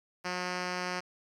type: tone with low-pass filter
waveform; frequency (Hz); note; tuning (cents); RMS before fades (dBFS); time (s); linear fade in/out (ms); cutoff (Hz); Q
5% pulse; 180.5; F#3; -43; -35; 0.24-1.01; 20; 5000; 1.5
effects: 10-bit